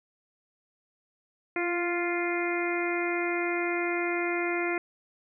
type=harmonic tone with a mistuned harmonic; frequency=349.2 Hz; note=F4; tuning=in tune; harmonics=1 / 2 / 3 / 4 / 5 / 6 / 7; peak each=-29 / -35 / -40 / -37 / -39 / -33 / -37 dBFS; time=1.56-4.78 s; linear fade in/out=2 ms; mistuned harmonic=1; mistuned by=-19 cents; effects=none